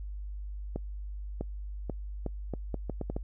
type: accelerating click train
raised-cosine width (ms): 2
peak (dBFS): -20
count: 10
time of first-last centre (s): 0.76-3.165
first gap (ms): 650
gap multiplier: 0.75
effects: noise-tail reverb RT60 0.1 s tail -25 dB re dry + added 50 Hz sine -36 dBFS peak until 3.23 s